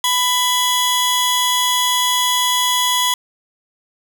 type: tone pair together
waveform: sawtooth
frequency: 996 / 3350 Hz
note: B5 / G#7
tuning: +14 / +14 cents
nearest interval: octave + major sixth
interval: 2100 cents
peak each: -14 dBFS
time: 0.04-3.14 s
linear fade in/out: 2 ms
effects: none